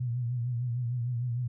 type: tone with vibrato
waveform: sine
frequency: 121.4 Hz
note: B2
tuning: 29 cents flat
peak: -28 dBFS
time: 0-1.48 s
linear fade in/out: 10 ms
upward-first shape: triangle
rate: 6.6 Hz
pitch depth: 85 cents each way
effects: none